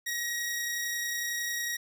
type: tone pair together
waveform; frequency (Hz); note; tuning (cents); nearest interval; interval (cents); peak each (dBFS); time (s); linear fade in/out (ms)
sawtooth; 1896 / 5657; A#6 / F8; +29 / +21; octave + perfect fifth; 1892; -28 / -35; 0.06-1.77; 10
effects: none